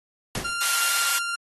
pink noise with exponential decay, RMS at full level -25 dBFS, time 0.35-0.64 s, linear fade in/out 2 ms, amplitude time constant 61 ms
sawtooth tone, 1390 Hz, F6, 9 cents flat, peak -23 dBFS, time 0.44-1.36 s, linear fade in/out 10 ms
white high-pass noise, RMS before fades -24 dBFS, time 0.61-1.19 s, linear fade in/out 10 ms, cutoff 980 Hz, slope 12 dB/octave
effects AAC 32 kbps

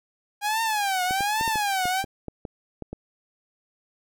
sawtooth tone with vibrato, 811 Hz, G#5, 41 cents flat, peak -19 dBFS, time 0.41-2.05 s, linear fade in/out 50 ms, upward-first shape triangle, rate 1.2 Hz, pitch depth 210 cents each way
clicks, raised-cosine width 2 ms, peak -20 dBFS, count 11, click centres 1.109 / 1.207 / 1.411 / 1.478 / 1.557 / 1.855 / 2.042 / 2.283 / 2.452 / 2.823 / 2.93 s
effects none

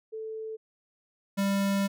sine / square tone pair in turn, 440 / 197.7 Hz, A4 / G3, 0 / +15 cents, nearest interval octave + major second, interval 1385 cents, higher first, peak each -34 / -25 dBFS, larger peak second, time 0.12-0.57 / 1.37-1.88 s, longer second, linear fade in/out 20 ms, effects none

